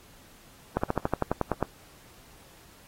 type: slowing click train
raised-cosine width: 1 ms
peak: -10 dBFS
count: 11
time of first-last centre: 0.77-1.627 s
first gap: 65 ms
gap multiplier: 1.06
effects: pink hiss -55 dBFS RMS until 2.87 s + AAC 48 kbps